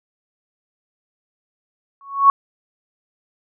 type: tone with exponential growth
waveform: sine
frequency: 1108.7 Hz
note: C#6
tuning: in tune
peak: -4 dBFS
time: 2.01-2.3 s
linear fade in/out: 1 ms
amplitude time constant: 61 ms
effects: none